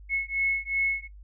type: beating tone pair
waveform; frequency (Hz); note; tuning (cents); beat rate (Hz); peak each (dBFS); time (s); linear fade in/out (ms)
sine; 2187 / 2189.7; C#7 / C#7; -24 / -22; 2.7; -28 / -28; 0.09-1.08; 50
effects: noise-tail reverb RT60 0.1 s tail -19 dB re dry + added 50 Hz sine -44 dBFS peak until 1.23 s